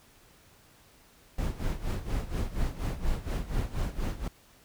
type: noise with tremolo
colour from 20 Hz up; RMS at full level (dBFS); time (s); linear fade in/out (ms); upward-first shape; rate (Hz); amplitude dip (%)
brown; -28; 1.38-4.28; 5; sine; 4.2; 80
effects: pink hiss -59 dBFS RMS until 4.64 s